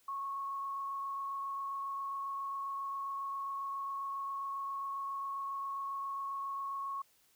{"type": "tone with frequency modulation", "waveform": "sine", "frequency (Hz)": 1100, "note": "C#6", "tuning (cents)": -14, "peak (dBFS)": -36, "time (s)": [0.08, 7.02], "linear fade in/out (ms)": 5, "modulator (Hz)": 27.4, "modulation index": 0.54, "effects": ["white hiss -69 dBFS RMS until 7.35 s"]}